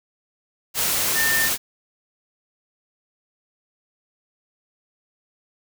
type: tone in noise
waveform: sine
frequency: 1800 Hz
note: A6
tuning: 39 cents sharp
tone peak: -20 dBFS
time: 1.14-1.5 s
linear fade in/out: 50 ms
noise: white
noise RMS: -22 dBFS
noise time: 0.74-1.58 s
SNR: -1 dB
effects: none

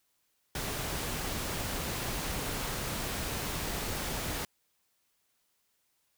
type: noise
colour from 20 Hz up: pink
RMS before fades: -35 dBFS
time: 0.55-4.45 s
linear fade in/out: 2 ms
effects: white hiss -75 dBFS RMS until 6.17 s

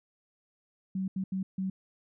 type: tone bursts at uneven times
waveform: sine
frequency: 189.8 Hz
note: F#3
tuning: 44 cents sharp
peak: -29 dBFS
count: 4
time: 0.95-1.08 / 1.16-1.24 / 1.32-1.43 / 1.58-1.7 s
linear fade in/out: 5 ms
effects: none

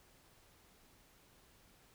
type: silence
effects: pink hiss -66 dBFS RMS until 1.94 s

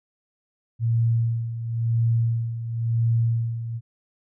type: tone with tremolo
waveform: sine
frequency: 115.5 Hz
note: A#2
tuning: 16 cents flat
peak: -17 dBFS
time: 0.79-3.81 s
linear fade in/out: 50 ms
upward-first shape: sine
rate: 0.96 Hz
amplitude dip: 70%
effects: none

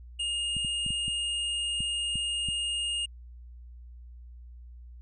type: tone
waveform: square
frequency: 2840 Hz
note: F7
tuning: 28 cents sharp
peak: -29 dBFS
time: 0.19-3.06 s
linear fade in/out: 10 ms
type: clicks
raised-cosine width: 5 ms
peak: -25 dBFS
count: 8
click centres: 0.567 / 0.648 / 0.864 / 0.905 / 1.081 / 1.805 / 2.156 / 2.487 s
effects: added 60 Hz sine -44 dBFS peak until 5.01 s + resampled to 24000 Hz

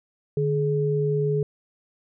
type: tone pair together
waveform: sine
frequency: 149.2 / 422 Hz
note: D3 / G#4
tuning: +28 / +28 cents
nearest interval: octave + tritone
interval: 1800 cents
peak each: -23 dBFS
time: 0.37-1.43 s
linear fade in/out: 2 ms
effects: none

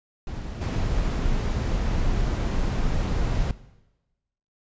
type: noise with level steps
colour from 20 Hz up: brown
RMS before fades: -32 / -24 dBFS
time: 0.27-3.51 s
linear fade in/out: 2 ms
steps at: 0.61 s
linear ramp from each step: 5 ms
effects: noise-tail reverb RT60 1.0 s tail -17 dB re dry + resampled to 16000 Hz

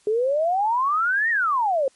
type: exponential two-way sweep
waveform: sine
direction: up then down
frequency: 412.8 to 1905 to 514 Hz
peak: -18 dBFS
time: 0.07-1.88 s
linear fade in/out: 2 ms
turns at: 1.3 s
effects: white hiss -59 dBFS RMS until 1.95 s + MP3 48 kbps

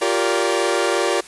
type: chord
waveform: sawtooth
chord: G minor seventh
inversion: third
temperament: equal with one note detuned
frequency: 349.2 / 392 / 466.2 / 575.2 Hz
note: F4 / G4 / Bb4 / D5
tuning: 0 / 0 / 0 / -36 cents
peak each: -19 dBFS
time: 0.01-1.21 s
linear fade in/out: 10 ms
effects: white hiss -41 dBFS RMS until 1.27 s + resampled to 24000 Hz

